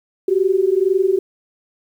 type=tone pair together; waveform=sine; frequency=370 / 392 Hz; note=F#4 / G4; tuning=0 / 0 cents; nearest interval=minor second; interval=100 cents; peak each=-16 dBFS; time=0.28-1.19 s; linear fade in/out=5 ms; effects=8-bit